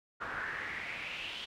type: noise with band-pass filter sweep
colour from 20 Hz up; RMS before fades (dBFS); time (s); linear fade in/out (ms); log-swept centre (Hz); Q
brown; -40; 0.2-1.46; 20; 1400 to 3200; 5.1
effects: none